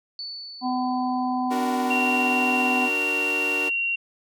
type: tone with exponential decay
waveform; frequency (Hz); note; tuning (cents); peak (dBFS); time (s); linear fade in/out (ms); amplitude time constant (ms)
sine; 4478; C#8; +17; -30; 0.19-2.22; 1; 440
type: harmonic tone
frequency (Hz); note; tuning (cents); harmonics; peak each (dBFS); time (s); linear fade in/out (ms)
252.5; B3; +39; 1 / 3 / 4; -25 / -26 / -31; 0.61-2.9; 50
type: chord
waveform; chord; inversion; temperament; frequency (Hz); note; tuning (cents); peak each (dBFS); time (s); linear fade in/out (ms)
sawtooth; D augmented; none; equal; 293.7 / 370 / 466.2; D4 / F#4 / A#4; 0 / 0 / 0; -29; 1.5-3.7; 20
type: tone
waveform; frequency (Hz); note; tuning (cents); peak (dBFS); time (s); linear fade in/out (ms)
sine; 2751; F7; -27; -22; 1.9-3.96; 10
effects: none